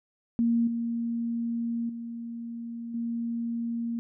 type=tone with level steps; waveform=sine; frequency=233.1 Hz; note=A#3; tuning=in tune; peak=-21 / -27 / -34 / -28 dBFS; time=0.39-3.99 s; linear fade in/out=0 ms; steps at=0.67 / 1.89 / 2.94 s; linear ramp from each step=5 ms; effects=none